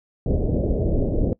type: low-pass noise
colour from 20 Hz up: pink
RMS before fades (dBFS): -21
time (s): 0.26-1.33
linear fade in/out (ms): 2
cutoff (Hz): 590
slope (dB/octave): 48
effects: noise-tail reverb RT60 0.1 s tail -21 dB re dry